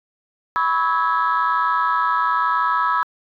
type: chord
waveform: sine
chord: C# minor seventh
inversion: third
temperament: equal with one note detuned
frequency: 987.8 / 1108.7 / 1297.4 / 1661.2 Hz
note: B5 / C#6 / E6 / G#6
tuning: 0 / 0 / -28 / 0 cents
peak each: -20 / -23 / -19 / -24 dBFS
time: 0.56-3.03 s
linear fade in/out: 0 ms
effects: tanh soft clip ceiling -10 dBFS